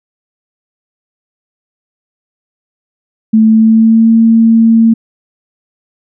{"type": "tone with pitch glide", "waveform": "sine", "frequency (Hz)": [220, 226.6], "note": ["A3", "A#3"], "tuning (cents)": [0, -49], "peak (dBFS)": -3, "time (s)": [3.33, 4.94], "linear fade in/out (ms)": 10, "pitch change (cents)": 51, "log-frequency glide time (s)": [3.45, 4.13], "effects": []}